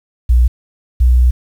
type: tone pair in turn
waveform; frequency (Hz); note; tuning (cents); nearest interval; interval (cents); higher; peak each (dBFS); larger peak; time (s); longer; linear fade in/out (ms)
sine; 60.6 / 61.77; B1 / B1; -32 / +1; unison; 33; second; -6; neither; 0.29-0.48 / 1-1.31; second; 10
effects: 7-bit